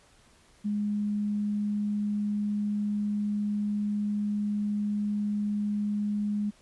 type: tone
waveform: sine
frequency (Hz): 207.3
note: G#3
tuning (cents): -3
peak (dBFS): -26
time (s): 0.64-6.51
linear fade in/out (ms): 20
effects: pink hiss -60 dBFS RMS until 6.61 s + resampled to 24000 Hz